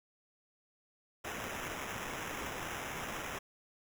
white noise with sample-and-hold, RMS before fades -41 dBFS, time 1.24-3.39 s, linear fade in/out 10 ms, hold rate 4410 Hz, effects none

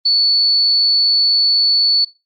sine tone, 4448 Hz, C#8, 5 cents sharp, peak -10 dBFS, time 0.05-2.05 s, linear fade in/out 10 ms, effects noise-tail reverb RT60 0.3 s tail -23 dB re dry + Opus 32 kbps

